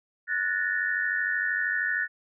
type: tone cluster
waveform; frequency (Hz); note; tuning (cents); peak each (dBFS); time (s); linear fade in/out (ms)
sine; 1475 / 1735 / 1828; F#6 / A6 / A#6; -6 / -25 / -34; -29; 0.27-2.08; 50
effects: none